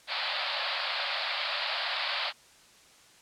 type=band-pass noise; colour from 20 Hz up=white; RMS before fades=-32 dBFS; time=0.07-2.33 s; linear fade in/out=50 ms; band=550 to 4700 Hz; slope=96 dB/octave; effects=white hiss -57 dBFS RMS until 3.21 s + low-pass 8000 Hz 12 dB/octave